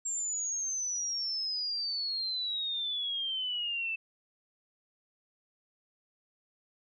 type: exponential sweep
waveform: sine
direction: down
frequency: 7459 to 2633 Hz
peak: -31 dBFS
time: 0.05-3.96 s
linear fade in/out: 10 ms
effects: none